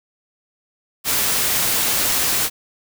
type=noise; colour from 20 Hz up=white; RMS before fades=-19 dBFS; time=1.04-2.5 s; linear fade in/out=50 ms; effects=none